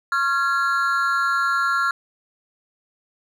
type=tone with amplitude modulation; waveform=triangle; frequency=1380 Hz; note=F6; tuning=21 cents flat; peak=-12 dBFS; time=0.12-1.91 s; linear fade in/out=2 ms; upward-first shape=sine; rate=290 Hz; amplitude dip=95%; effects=none